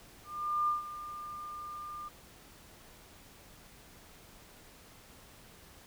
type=tone with ADSR envelope; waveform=sine; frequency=1200 Hz; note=D6; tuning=37 cents sharp; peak=-26 dBFS; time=0.24-2.09 s; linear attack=440 ms; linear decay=140 ms; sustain=-14 dB; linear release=14 ms; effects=pink hiss -56 dBFS RMS until 5.86 s